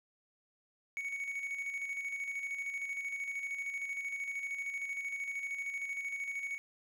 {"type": "tone with tremolo", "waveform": "triangle", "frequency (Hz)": 2229, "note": "C#7", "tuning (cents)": 9, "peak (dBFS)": -33, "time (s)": [0.97, 6.58], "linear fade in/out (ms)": 0, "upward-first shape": "square", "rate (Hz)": 13, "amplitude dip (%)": 45, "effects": []}